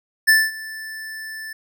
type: tone with ADSR envelope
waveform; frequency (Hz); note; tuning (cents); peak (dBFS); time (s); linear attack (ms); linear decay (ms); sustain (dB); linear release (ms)
square; 1760; A6; 0; -10; 0.27-1.53; 19; 220; -21; 5
effects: none